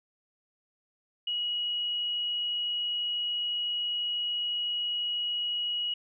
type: tone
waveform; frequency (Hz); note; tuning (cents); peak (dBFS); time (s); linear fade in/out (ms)
sine; 2907; F#7; -31; -28; 1.27-5.94; 5
effects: none